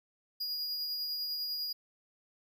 square tone with tremolo, 4874 Hz, D#8, 37 cents flat, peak -33 dBFS, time 0.4-1.73 s, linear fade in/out 10 ms, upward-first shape triangle, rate 10 Hz, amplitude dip 30%, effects none

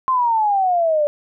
sine exponential sweep, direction down, 1059 to 580 Hz, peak -14 dBFS, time 0.08-1.07 s, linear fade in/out 0 ms, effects none

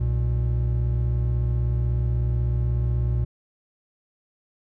triangle tone pair together, 63.4 / 119.68 Hz, B1 / A#2, +46 / +46 cents, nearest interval major seventh, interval 1100 cents, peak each -21 dBFS, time 0-3.25 s, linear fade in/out 10 ms, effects none

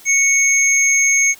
sine tone pair together, 2217 / 6439 Hz, C#7 / G8, 0 / +46 cents, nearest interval octave + tritone, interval 1846 cents, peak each -13 dBFS, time 0.05-1.35 s, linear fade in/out 50 ms, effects tanh soft clip ceiling -5 dBFS + white hiss -43 dBFS RMS until 1.39 s

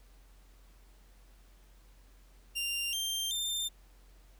sawtooth tone with pitch steps, 2787 / 3165 / 3593 Hz, F7 / G7 / A7, -4 / +16 / +36 cents, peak -29 dBFS, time 2.55-3.69 s, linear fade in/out 20 ms, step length 380 ms, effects added 45 Hz sine -56 dBFS peak until 4.39 s + pink hiss -66 dBFS RMS until 4.39 s

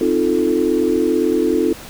sine chord, F dominant seventh, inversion second, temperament equal, 261.6 / 311.1 / 349.2 / 440 Hz, C4 / Eb4 / F4 / A4, 0 / 0 / 0 / 0 cents, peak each -21 / -19 / -18 / -19 dBFS, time 0.01-1.73 s, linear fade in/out 2 ms, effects pink hiss -36 dBFS RMS until 1.89 s

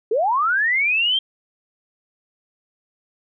sine linear sweep, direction up, 401.1 to 3204 Hz, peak -16 dBFS, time 0.11-1.19 s, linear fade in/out 5 ms, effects none

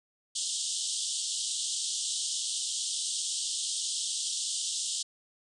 white band-pass noise, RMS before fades -33 dBFS, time 0.35-5.03 s, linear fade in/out 10 ms, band 3000 to 9100 Hz, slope 96 dB/octave, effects none

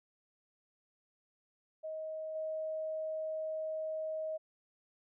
sine tone with level steps, 630 Hz, D#5, 21 cents sharp, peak -38 / -35 dBFS, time 1.83-4.38 s, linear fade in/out 20 ms, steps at 2.35 s, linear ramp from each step 5 ms, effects none

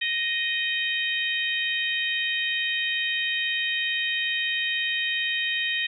harmonic tone, 622.3 Hz, D#5, in tune, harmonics 3 / 4 / 5 / 6, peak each -28 / -29 / -30 / -31 dBFS, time 0.01-5.87 s, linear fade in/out 10 ms, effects none

